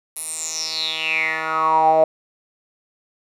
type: tone with band-pass filter sweep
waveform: 10% pulse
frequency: 159 Hz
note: D#3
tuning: 38 cents sharp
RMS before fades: -20 dBFS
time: 0.16-2.04 s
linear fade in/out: 2 ms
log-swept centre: 11000 to 620 Hz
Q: 8.6
effects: none